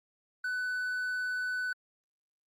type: tone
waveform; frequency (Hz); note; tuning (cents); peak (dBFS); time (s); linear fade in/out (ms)
triangle; 1497; F#6; +20; -29; 0.44-1.73; 5
effects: Opus 48 kbps